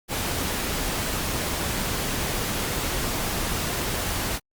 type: noise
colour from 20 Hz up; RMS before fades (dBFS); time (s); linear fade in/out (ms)
pink; -27; 0.08-4.4; 50
effects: Opus 48 kbps